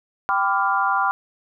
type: chord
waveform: sine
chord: G dominant seventh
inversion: none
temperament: equal with one note detuned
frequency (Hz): 784 / 1002.7 / 1174.7 / 1396.9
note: G5 / B5 / D6 / F6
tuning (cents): 0 / +26 / 0 / 0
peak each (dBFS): -23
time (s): 0.29-1.11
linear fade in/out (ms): 0
effects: none